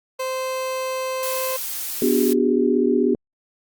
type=tone; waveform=30% pulse; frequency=520 Hz; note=C5; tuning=11 cents flat; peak=-21 dBFS; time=0.19-1.57 s; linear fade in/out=10 ms
type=noise; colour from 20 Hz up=blue; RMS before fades=-28 dBFS; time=1.23-2.33 s; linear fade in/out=0 ms
type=chord; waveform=sine; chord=G# half-diminished seventh; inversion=first; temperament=equal with one note detuned; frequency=246.9 / 293.7 / 370 / 406.1 Hz; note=B3 / D4 / F#4 / G#4; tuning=0 / 0 / 0 / -39 cents; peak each=-20 / -23 / -21 / -21 dBFS; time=2.02-3.15 s; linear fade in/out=2 ms
effects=Opus 48 kbps

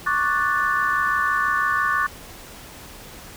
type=chord; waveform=sine; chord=D major seventh; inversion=third; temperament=equal; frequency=1108.7 / 1174.7 / 1480 / 1760 Hz; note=C#6 / D6 / F#6 / A6; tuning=0 / 0 / 0 / 0 cents; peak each=-24 dBFS; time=0.06-2.07 s; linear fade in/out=10 ms; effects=pink hiss -41 dBFS RMS until 3.36 s

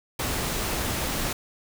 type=noise; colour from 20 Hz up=pink; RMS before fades=-28 dBFS; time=0.19-1.33 s; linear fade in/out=5 ms; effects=none

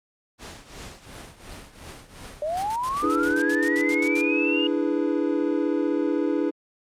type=noise with tremolo; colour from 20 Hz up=pink; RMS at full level=-38 dBFS; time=0.38-3.36 s; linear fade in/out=50 ms; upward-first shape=triangle; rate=2.8 Hz; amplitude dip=80%
type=linear sweep; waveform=sine; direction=up; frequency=580 to 2866 Hz; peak=-24 dBFS; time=2.42-4.67 s; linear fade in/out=2 ms
type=noise bursts; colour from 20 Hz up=white; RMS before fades=-36 dBFS; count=13; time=2.57-4.21 s; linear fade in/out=0 ms; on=56 ms; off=76 ms
type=chord; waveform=triangle; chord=E dominant seventh; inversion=third; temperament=equal; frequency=293.7 / 329.6 / 415.3 / 493.9 Hz; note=D4 / E4 / G#4 / B4; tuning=0 / 0 / 0 / 0 cents; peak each=-23 / -24 / -27 / -28 dBFS; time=3.02-6.51 s; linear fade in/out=20 ms
effects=low-pass 9000 Hz 12 dB/octave + Opus 48 kbps

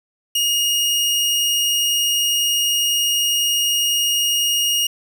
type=tone; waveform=sawtooth; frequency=2862 Hz; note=F7; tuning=42 cents sharp; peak=-13 dBFS; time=0.35-4.87 s; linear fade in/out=5 ms; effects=none

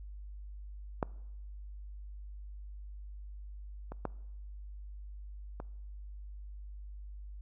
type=clicks; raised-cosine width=1 ms; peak=-16 / -28 / -19 / -27 dBFS; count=4; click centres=1.028 / 3.92 / 4.053 / 5.601 s; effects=noise-tail reverb RT60 0.9 s tail -23 dB re dry + added 50 Hz sine -43 dBFS peak until 7.41 s

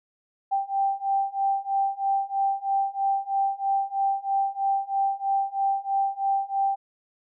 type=beating tone pair; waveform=sine; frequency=784 / 787.1 Hz; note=G5 / G5; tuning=0 / +7 cents; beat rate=3.1 Hz; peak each=-26 / -25 dBFS; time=0.51-6.76 s; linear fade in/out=20 ms; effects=none

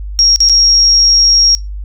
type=tone with dropouts; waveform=sine; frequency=5588 Hz; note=F8; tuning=in tune; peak=-5 dBFS; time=0.19-1.55 s; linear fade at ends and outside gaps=0 ms; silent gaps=0.36-0.404 / 0.489-0.496 s; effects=noise-tail reverb RT60 0.2 s tail -22 dB re dry + added 50 Hz sine -20 dBFS peak until 1.84 s

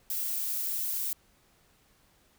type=noise; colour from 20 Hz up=violet; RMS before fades=-32 dBFS; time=0.1-1.13 s; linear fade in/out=2 ms; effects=pink hiss -65 dBFS RMS until 2.38 s

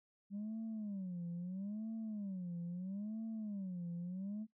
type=tone with vibrato; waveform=sine; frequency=196 Hz; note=G3; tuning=in tune; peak=-38 dBFS; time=0.3-4.47 s; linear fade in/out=50 ms; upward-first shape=sine; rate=0.76 Hz; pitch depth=230 cents each way; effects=noise-tail reverb RT60 0.1 s tail -18 dB re dry + tanh soft clip ceiling -38 dBFS

